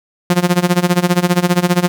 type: tone with tremolo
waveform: sawtooth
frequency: 177.1 Hz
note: F3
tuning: 24 cents sharp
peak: -4 dBFS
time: 0.3-1.88 s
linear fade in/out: 0 ms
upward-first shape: sine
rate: 15 Hz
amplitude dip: 90%
effects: none